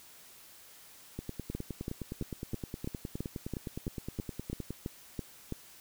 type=two click trains; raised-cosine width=3 ms; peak=-24 / -22 dBFS; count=35 / 13; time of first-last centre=1.19-4.706 / 1.55-5.524 s; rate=9.67 / 3.02 Hz; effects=white hiss -55 dBFS RMS until 5.8 s